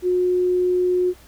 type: tone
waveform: sine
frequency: 361.7 Hz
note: F#4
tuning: 39 cents flat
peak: -16 dBFS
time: 0.02-1.14 s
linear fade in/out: 50 ms
effects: added 60 Hz sine -49 dBFS peak until 1.27 s + pink hiss -50 dBFS RMS until 1.27 s